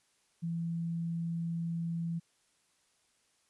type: tone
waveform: sine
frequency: 167.5 Hz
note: E3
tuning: 28 cents sharp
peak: -32 dBFS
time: 0.42-2.2 s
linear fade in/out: 20 ms
effects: white hiss -72 dBFS RMS until 3.49 s + resampled to 24000 Hz